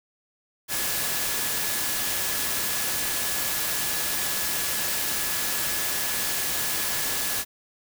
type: tone in noise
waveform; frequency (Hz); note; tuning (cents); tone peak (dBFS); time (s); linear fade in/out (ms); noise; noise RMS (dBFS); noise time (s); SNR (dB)
sine; 1700; G#6; +40; -38; 0.68-7.45; 50; white; -27; 0.68-7.45; -14
effects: none